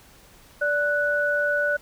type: tone pair together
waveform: sine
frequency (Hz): 583.8 / 1480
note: D5 / F#6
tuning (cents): -10 / 0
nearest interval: octave + major third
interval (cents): 1610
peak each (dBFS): -24 / -22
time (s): 0.61-1.77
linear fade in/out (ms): 10
effects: pink hiss -52 dBFS RMS until 1.81 s